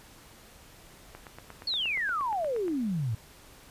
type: click train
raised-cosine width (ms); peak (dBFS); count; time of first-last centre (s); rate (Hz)
0.5; -28; 14; 1.15-2.681; 8.49
type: exponential sweep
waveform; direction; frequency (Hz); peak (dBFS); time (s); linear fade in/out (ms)
sine; down; 4495 to 103.2; -27; 1.67-3.15; 5
effects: pink hiss -53 dBFS RMS until 3.7 s + resampled to 32000 Hz